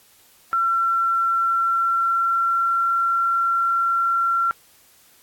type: tone with pitch glide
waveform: sine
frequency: 1355 to 1364.4 Hz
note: E6 to F6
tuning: +47 to -41 cents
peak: -17 dBFS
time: 0.53-4.51 s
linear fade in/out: 0 ms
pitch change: +12 cents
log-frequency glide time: 1.4-2.91 s
effects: white hiss -54 dBFS RMS until 5.22 s + AAC 64 kbps